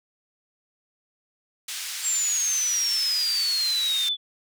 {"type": "band-pass noise", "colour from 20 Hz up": "white", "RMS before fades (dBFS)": -33, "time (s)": [1.68, 4.09], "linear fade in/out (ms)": 5, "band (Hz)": [2000, 8000], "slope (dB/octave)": 12}
{"type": "exponential sweep", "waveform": "sine", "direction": "down", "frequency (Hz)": [7560, 3436], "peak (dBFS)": -22, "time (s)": [2.02, 4.17], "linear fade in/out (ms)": 50}
{"effects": []}